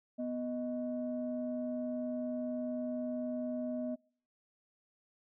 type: tone pair together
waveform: sine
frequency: 247.5 / 623.3 Hz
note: B3 / D#5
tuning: +4 / +3 cents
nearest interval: octave + major third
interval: 1599 cents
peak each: -35 / -38 dBFS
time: 0.18-3.96 s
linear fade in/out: 20 ms
effects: noise-tail reverb RT60 0.5 s tail -26 dB re dry + tanh soft clip ceiling -27 dBFS

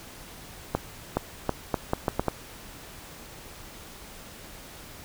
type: accelerating click train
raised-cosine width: 1 ms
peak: -9 dBFS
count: 8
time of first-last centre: 0.75-2.283 s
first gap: 420 ms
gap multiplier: 0.77
effects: pink hiss -45 dBFS RMS until 5.04 s

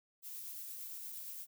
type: noise with tremolo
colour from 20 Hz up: violet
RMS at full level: -45 dBFS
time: 0.22-1.47 s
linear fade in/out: 50 ms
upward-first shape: triangle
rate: 8.6 Hz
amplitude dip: 25%
effects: none

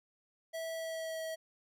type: tone with pitch glide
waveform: square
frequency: 653 to 643.6 Hz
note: E5 to E5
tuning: -17 to -42 cents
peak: -38 dBFS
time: 0.53-1.36 s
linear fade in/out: 20 ms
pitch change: -25 cents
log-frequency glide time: 0.75-1.22 s
effects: none

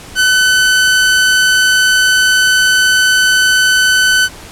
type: tone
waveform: sawtooth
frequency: 1510 Hz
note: F#6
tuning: 35 cents sharp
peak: -4 dBFS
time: 0.15-4.29 s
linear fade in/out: 50 ms
effects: pink hiss -33 dBFS RMS until 4.51 s + low-pass 11000 Hz 12 dB/octave

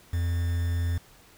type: tone with quantisation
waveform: triangle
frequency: 85.9 Hz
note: F2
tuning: 28 cents flat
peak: -22 dBFS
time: 0.13-0.98 s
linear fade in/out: 5 ms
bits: 7
effects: pink hiss -55 dBFS RMS until 1.37 s

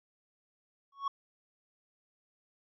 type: tone with exponential growth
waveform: triangle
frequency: 1108.7 Hz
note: C#6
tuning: in tune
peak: -25 dBFS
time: 0.92-1.08 s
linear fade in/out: 5 ms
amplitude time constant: 33 ms
effects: resampled to 16000 Hz

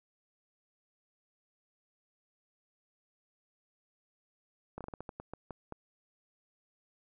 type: slowing click train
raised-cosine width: 1 ms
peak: -27 dBFS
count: 11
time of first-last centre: 4.78-5.724 s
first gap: 27 ms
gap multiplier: 1.26
effects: none

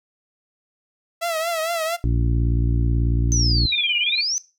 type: tone with vibrato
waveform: sawtooth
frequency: 659.3 Hz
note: E5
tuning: in tune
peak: -18 dBFS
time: 1.21-1.97 s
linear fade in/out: 20 ms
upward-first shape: triangle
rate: 4.4 Hz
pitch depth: 93 cents each way
type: harmonic tone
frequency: 58.3 Hz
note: A#1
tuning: 1 cent sharp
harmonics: 1 / 2 / 3 / 4 / 5 / 6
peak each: -19 / -22 / -34 / -33 / -29 / -36 dBFS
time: 2.04-3.66 s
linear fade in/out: 0 ms
type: exponential two-way sweep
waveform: sine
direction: down then up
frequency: 6220 to 2795 to 6220 Hz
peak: -20 dBFS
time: 3.32-4.38 s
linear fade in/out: 0 ms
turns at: 3.98 s
type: tone bursts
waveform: sine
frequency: 2407 Hz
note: D7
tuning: 42 cents sharp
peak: -19 dBFS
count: 9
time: 3.72-4.212 s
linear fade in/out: 5 ms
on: 36 ms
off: 21 ms
effects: noise-tail reverb RT60 0.3 s tail -18 dB re dry

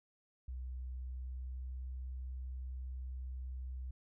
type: tone with pitch glide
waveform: sine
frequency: 63.2 to 63.93 Hz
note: B1 to C2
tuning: +41 to -40 cents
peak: -40 dBFS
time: 0.48-3.91 s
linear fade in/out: 5 ms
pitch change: +19 cents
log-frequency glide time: 0.88-1.88 s
effects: none

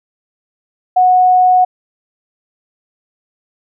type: tone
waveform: sine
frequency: 734 Hz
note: F#5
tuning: 14 cents flat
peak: -6 dBFS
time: 0.96-1.65 s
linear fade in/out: 10 ms
effects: none

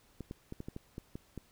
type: clicks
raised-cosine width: 3 ms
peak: -28 dBFS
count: 9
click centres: 0.207 / 0.311 / 0.524 / 0.604 / 0.685 / 0.764 / 0.981 / 1.155 / 1.377 s
effects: pink hiss -66 dBFS RMS until 1.51 s

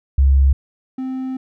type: tone pair in turn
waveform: sine / triangle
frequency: 68 / 260.5 Hz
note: C#2 / C4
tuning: -33 / -7 cents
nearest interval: octave + major seventh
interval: 2326 cents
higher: second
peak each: -9 / -20 dBFS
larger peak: first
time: 0.18-0.53 / 0.98-1.37 s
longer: second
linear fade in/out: 5 ms
effects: none

